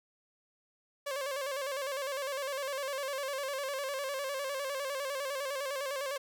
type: tone with vibrato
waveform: sawtooth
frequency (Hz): 550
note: C#5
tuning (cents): -14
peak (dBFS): -30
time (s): 1.06-6.18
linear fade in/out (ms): 10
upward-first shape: square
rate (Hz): 9.9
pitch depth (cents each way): 67
effects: none